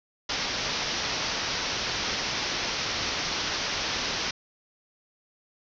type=low-pass noise; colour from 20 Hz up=white; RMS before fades=-30 dBFS; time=0.29-4.31 s; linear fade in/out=5 ms; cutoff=6000 Hz; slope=96 dB/octave; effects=none